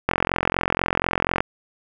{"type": "click train", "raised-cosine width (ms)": 0.5, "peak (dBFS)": -3, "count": 59, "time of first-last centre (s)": [0.09, 1.405], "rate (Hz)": 44.1, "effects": []}